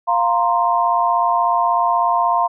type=chord; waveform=sine; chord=F suspended fourth; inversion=none; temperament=just; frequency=698.5 / 931.3 / 1047.7 Hz; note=F5 / Bb5 / C6; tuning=0 / -2 / +2 cents; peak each=-18 dBFS; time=0.07-2.48 s; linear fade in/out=20 ms; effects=none